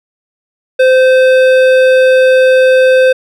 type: tone with hard clipping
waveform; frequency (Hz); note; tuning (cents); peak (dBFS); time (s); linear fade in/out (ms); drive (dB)
sine; 517; C5; -21; -6; 0.79-3.13; 10; 12
effects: none